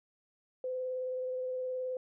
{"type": "tone with vibrato", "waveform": "sine", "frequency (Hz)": 510, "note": "C5", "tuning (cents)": -44, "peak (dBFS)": -33, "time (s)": [0.64, 1.97], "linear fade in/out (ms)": 2, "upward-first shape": "triangle", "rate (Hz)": 19, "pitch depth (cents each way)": 18, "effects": []}